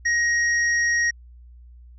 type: tone with tanh clipping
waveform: sine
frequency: 1882 Hz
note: A#6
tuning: 16 cents sharp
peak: -20 dBFS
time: 0.05-1.11 s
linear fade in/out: 10 ms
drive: 18 dB
effects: added 60 Hz sine -43 dBFS peak until 1.98 s + resampled to 16000 Hz